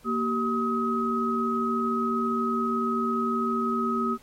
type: tone cluster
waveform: sine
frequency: 233.8 / 385.6 / 1268 Hz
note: A#3 / G4 / D#6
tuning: +5 / -28 / +32 cents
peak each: -27 / -31 / -27 dBFS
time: 0.04-4.18 s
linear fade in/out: 50 ms
effects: pink hiss -57 dBFS RMS until 4.22 s + AAC 48 kbps